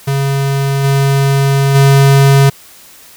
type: tone with level steps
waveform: square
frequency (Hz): 137.9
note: C#3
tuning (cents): -9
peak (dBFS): -12 / -9 / -5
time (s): 0.07-2.5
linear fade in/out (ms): 10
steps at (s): 0.83 / 1.74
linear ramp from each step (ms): 20
effects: white hiss -39 dBFS RMS until 3.16 s